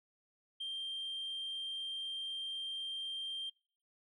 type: tone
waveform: sine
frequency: 3172 Hz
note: G7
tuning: 20 cents sharp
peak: -36 dBFS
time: 0.6-3.5 s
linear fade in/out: 10 ms
effects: noise-tail reverb RT60 0.5 s tail -26 dB re dry + tanh soft clip ceiling -36 dBFS